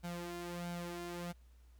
sawtooth tone with flanger, 173.8 Hz, F3, 8 cents flat, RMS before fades -43 dBFS, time 0.03-1.33 s, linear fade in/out 20 ms, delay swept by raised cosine 1.3 to 2.9 ms, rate 1.5 Hz, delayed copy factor +0.6, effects added 60 Hz sine -58 dBFS peak until 1.79 s + pink hiss -74 dBFS RMS until 1.79 s

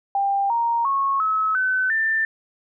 sine tone with pitch steps, 794 / 933.4 / 1097.2 / 1289.9 / 1516.3 / 1782.5 Hz, G5 / A#5 / C#6 / E6 / F#6 / A6, +22 / +2 / -18 / -38 / +42 / +22 cents, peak -18 dBFS, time 0.15-2.25 s, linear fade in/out 2 ms, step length 350 ms, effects none

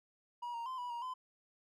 triangle tone with pitch steps, 961 / 932 / 1033 / 979 / 946 / 1020 Hz, B5 / A#5 / C6 / B5 / A#5 / C6, -48 / -1 / -22 / -15 / +25 / -44 cents, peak -37 dBFS, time 0.42-1.14 s, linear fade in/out 10 ms, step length 120 ms, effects none

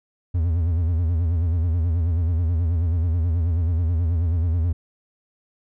triangle tone with vibrato, 83.9 Hz, E2, 31 cents sharp, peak -16 dBFS, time 0.34-4.73 s, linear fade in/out 10 ms, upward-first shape sine, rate 9.3 Hz, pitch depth 110 cents each way, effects none

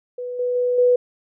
sine tone with level steps, 493.5 Hz, B4, 1 cent flat, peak -26 / -19 / -17 / -12 dBFS, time 0.18-0.96 s, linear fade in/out 5 ms, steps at 0.39 / 0.55 / 0.78 s, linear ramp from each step 5 ms, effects none

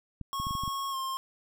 clicks, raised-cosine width 5 ms, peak -25 dBFS, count 7, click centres 0.213 / 0.4 / 0.469 / 0.509 / 0.552 / 0.636 / 0.678 s
square tone with pitch glide, 1095 to 1062.6 Hz, C#6 to C6, -22 to +26 cents, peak -32 dBFS, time 0.33-1.17 s, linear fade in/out 0 ms, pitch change -52 cents, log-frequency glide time 0.91-0.96 s
effects none

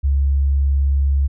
sine tone, 69.3 Hz, C#2, in tune, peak -13 dBFS, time 0.03-1.28 s, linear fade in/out 20 ms, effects none

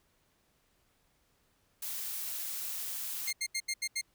blue noise, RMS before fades -38 dBFS, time 1.82-3.31 s, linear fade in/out 5 ms
15% pulse tone bursts, 2119 Hz, C7, 21 cents sharp, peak -25 dBFS, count 6, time 3.27-4.014 s, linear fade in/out 10 ms, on 59 ms, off 78 ms
effects pink hiss -72 dBFS RMS until 4.14 s

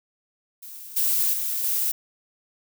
violet noise with level steps, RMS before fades -40 / -22 / -27 / -24 dBFS, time 0.62-1.92 s, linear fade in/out 10 ms, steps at 0.96 / 1.33 / 1.63 s, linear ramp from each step 10 ms, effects none

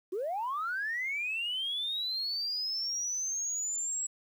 sine linear sweep, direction up, 342.6 to 7750 Hz, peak -30 dBFS, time 0.12-4.07 s, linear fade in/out 10 ms, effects tanh soft clip ceiling -27 dBFS + 10-bit

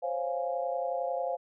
sine chord, Db major seventh, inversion third, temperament equal, 523.3 / 554.4 / 698.5 / 830.6 Hz, C5 / Db5 / F5 / Ab5, 0 / 0 / 0 / 0 cents, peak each -33 / -37 / -33 / -39 dBFS, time 0.02-1.37 s, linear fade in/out 20 ms, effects none

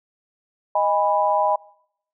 sine chord, G# minor, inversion second, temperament equal with one note detuned, 622.3 / 816.8 / 987.8 Hz, D#5 / G#5 / B5, 0 / -29 / 0 cents, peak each -21 / -21 / -21 dBFS, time 0.75-1.56 s, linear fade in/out 5 ms, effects noise-tail reverb RT60 0.7 s tail -23 dB re dry

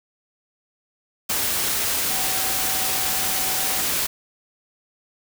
sine tone in noise, 761 Hz, F#5, 48 cents sharp, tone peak -34 dBFS, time 2.1-3.82 s, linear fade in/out 10 ms, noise white, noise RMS -23 dBFS, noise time 1.29-4.07 s, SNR -14 dB, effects none

